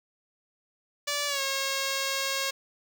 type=tone with pitch glide; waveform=5% pulse; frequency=579 to 543.4 Hz; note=D5 to C#5; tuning=-25 to -35 cents; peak=-16 dBFS; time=1.07-2.51 s; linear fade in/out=10 ms; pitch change=-110 cents; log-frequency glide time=1.27-1.41 s; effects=none